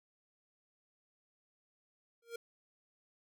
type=tone with exponential growth; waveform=square; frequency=466.2 Hz; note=A#4; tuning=in tune; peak=-38 dBFS; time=2.22-2.36 s; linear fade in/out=5 ms; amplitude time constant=30 ms; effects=none